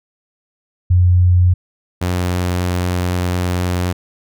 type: tone pair in turn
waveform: sine / sawtooth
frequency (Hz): 89.6 / 89.6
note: F2 / F2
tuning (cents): +45 / +45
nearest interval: unison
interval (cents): 0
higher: neither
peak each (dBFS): -8 / -12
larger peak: first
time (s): 0.9-1.54 / 2.01-3.93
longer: second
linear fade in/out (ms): 10
effects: none